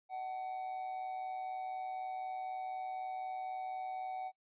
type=tone with amplitude modulation; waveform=triangle; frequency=751 Hz; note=F#5; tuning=26 cents sharp; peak=-34 dBFS; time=0.09-4.32 s; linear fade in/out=50 ms; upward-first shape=sine; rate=124 Hz; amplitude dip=50%; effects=noise-tail reverb RT60 0.1 s tail -25 dB re dry + resampled to 8000 Hz